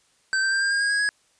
square tone with pitch steps, 1550 / 1566.2 / 1582.6 / 1599.1 / 1615.8 / 1632.7 / 1649.8 / 1667 Hz, G6 / G6 / G6 / G6 / G#6 / G#6 / G#6 / G#6, -20 / -2 / +16 / +34 / -48 / -30 / -12 / +6 cents, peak -21 dBFS, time 0.33-1.09 s, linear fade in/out 0 ms, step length 95 ms, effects white hiss -63 dBFS RMS until 1.39 s + resampled to 22050 Hz

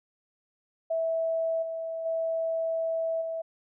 sine tone with level steps, 654 Hz, E5, 14 cents flat, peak -25 / -31 / -26 / -30 dBFS, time 0.9-3.42 s, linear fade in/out 10 ms, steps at 1.62 / 2.05 / 3.21 s, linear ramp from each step 10 ms, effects none

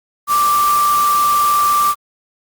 sine tone in noise, 1174.7 Hz, D6, in tune, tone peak -11 dBFS, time 0.27-1.95 s, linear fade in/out 50 ms, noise white, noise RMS -24 dBFS, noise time 0.27-1.95 s, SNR +10 dB, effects Opus 48 kbps

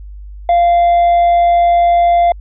sine tone with hard clipping, 693 Hz, F5, 14 cents flat, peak -8 dBFS, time 0.49-2.32 s, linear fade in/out 2 ms, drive 2 dB, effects added 50 Hz sine -28 dBFS peak until 2.4 s + resampled to 11025 Hz

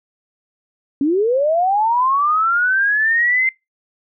sine linear sweep, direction up, 266.5 to 2093 Hz, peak -13 dBFS, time 1.01-3.49 s, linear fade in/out 2 ms, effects noise-tail reverb RT60 0.2 s tail -24 dB re dry

